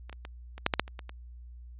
clicks, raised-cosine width 0.3 ms, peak -28 / -28 / -25 / -27 / -7 / -9 / -7 / -29 / -24 / -26 dBFS, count 10, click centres 0.096 / 0.128 / 0.251 / 0.58 / 0.664 / 0.738 / 0.796 / 0.879 / 0.992 / 1.094 s, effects added 60 Hz sine -44 dBFS peak until 1.79 s + resampled to 8000 Hz

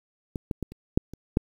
clicks, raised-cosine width 3 ms, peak -18 / -15 / -17 / -29 / -6 / -26 / -7 dBFS, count 7, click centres 0.358 / 0.512 / 0.627 / 0.72 / 0.975 / 1.136 / 1.371 s, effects 8-bit

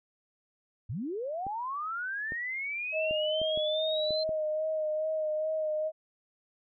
sine linear sweep, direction up, 86 to 4151 Hz, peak -32 dBFS, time 0.89-4.24 s, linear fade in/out 10 ms
clicks, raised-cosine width 2 ms, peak -28 dBFS, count 7, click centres 1.467 / 2.321 / 3.11 / 3.416 / 3.575 / 4.107 / 4.292 s
sine tone with vibrato, 622.3 Hz, D#5, in tune, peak -28 dBFS, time 2.92-5.92 s, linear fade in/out 50 ms, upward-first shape sine, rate 2.4 Hz, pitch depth 26 cents each way
effects none

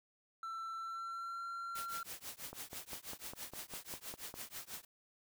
triangle tone with pitch glide, 1337 to 1370.6 Hz, E6 to F6, +24 to -33 cents, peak -39 dBFS, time 0.43-2.03 s, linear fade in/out 2 ms, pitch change +43 cents, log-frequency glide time 0.77-1.44 s
white noise with tremolo, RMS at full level -44 dBFS, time 1.75-4.85 s, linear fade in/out 5 ms, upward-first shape triangle, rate 6.1 Hz, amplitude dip 100%
click train, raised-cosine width 1 ms, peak -33 dBFS, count 10, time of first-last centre 2.53-4.341 s, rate 4.97 Hz
effects none

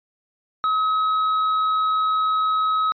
triangle tone with hard clipping, 1277 Hz, D#6, 45 cents sharp, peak -19 dBFS, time 0.64-2.92 s, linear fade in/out 0 ms, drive 7 dB, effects resampled to 11025 Hz

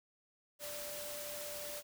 sine tone in noise, 587.3 Hz, D5, in tune, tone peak -46 dBFS, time 0.59-1.83 s, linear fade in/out 50 ms, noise white, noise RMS -45 dBFS, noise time 0.59-1.83 s, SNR -4 dB, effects none

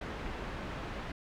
pink low-pass noise, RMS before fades -40 dBFS, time 0.01-1.12 s, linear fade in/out 5 ms, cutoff 2400 Hz, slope 12 dB/octave, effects none

